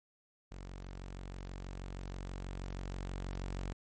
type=tone with level ramp; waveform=sawtooth; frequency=46.25 Hz; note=F#1; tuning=in tune; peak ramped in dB=-41 to -33 dBFS; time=0.51-3.73 s; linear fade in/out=10 ms; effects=MP3 32 kbps